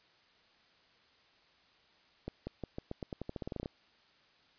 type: accelerating click train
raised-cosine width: 2 ms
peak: -25 dBFS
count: 17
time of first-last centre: 2.28-3.659 s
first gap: 190 ms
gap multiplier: 0.88
effects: white hiss -66 dBFS RMS until 4.58 s + resampled to 11025 Hz